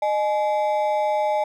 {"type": "ring-modulated tone", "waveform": "triangle", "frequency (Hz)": 729, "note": "F#5", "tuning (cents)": -26, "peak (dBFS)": -14, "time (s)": [0.02, 1.44], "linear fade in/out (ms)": 5, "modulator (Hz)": 117, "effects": []}